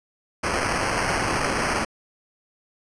blue noise with sample-and-hold, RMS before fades -24 dBFS, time 0.43-1.85 s, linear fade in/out 10 ms, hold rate 3675 Hz, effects resampled to 22050 Hz

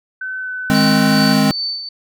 sine tone with pitch glide, 1521 to 1507.9 Hz, F#6 to F#6, +47 to +32 cents, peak -22 dBFS, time 0.21-1.33 s, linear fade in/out 5 ms, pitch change -15 cents, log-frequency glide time 0.39-0.5 s
square chord, Ab major, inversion second, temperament equal with one note detuned, 155.56 / 207.7 / 263.1 Hz, Eb3 / Ab3 / C4, 0 / 0 / +10 cents, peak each -20 / -15 / -16 dBFS, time 0.7-1.51 s, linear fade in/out 0 ms
sine tone with tremolo, 4535 Hz, C#8, 39 cents sharp, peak -18 dBFS, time 0.74-1.89 s, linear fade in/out 5 ms, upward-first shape sine, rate 2.5 Hz, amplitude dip 60%
effects none

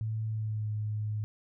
sine tone with pitch glide, 110 to 106.5 Hz, A2 to G#2, 0 to +44 cents, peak -30 dBFS, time 0.01-1.24 s, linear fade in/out 0 ms, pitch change -56 cents, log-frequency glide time 0.26-0.7 s, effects none

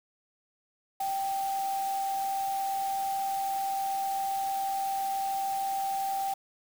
sine tone in noise, 782 Hz, G5, 4 cents flat, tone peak -28 dBFS, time 1-6.34 s, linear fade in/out 5 ms, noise white, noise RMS -43 dBFS, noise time 1-6.34 s, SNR +12 dB, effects none

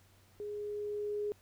sine tone with level ramp, 415.3 Hz, G#4, in tune, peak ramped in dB -38 to -32 dBFS, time 0.4-1.32 s, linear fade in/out 0 ms, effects added 95 Hz sine -64 dBFS peak until 1.41 s + pink hiss -66 dBFS RMS until 1.41 s

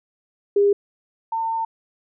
sine tone pair in turn, 404.5 / 903.4 Hz, G#4 / A5, -46 / +45 cents, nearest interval octave + major second, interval 1391 cents, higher second, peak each -13 / -21 dBFS, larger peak first, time 0.56-0.73 / 1.32-1.65 s, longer second, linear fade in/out 5 ms, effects none

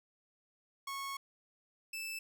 sawtooth tone pair in turn, 1100 / 2636 Hz, C#6 / E7, -14 / -1 cents, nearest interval octave + minor third, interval 1513 cents, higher second, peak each -35 / -36 dBFS, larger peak first, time 0.87-1.17 / 1.93-2.19 s, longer first, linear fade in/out 5 ms, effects none

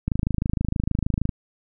click train, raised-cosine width 5 ms, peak -10 dBFS, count 33, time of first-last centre 0.08-1.292 s, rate 26.4 Hz, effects none

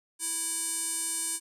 square tone with band-pass filter, 329.6 Hz, E4, in tune, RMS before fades -32 dBFS, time 0.19-1.4 s, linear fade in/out 50 ms, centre 9000 Hz, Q 4.8, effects none

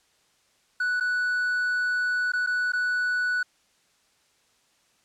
triangle tone with dropouts, 1480 Hz, F#6, in tune, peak -21 dBFS, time 0.8-3.43 s, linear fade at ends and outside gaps 5 ms, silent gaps 1-1.007 / 2.32-2.334 / 2.464-2.471 / 2.721-2.733 s, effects white hiss -65 dBFS RMS until 5.04 s + low-pass 8000 Hz 12 dB/octave

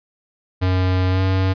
square tone with pitch glide, 92.5 to 94.5 Hz, F#2 to F#2, 0 to +37 cents, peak -16 dBFS, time 0.61-1.54 s, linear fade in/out 20 ms, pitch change +37 cents, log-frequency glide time 1.1-1.21 s, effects resampled to 11025 Hz

